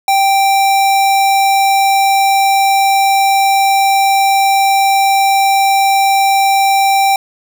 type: tone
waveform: square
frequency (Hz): 784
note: G5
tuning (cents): 0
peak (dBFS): -9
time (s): 0.08-7.16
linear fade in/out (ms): 2
effects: none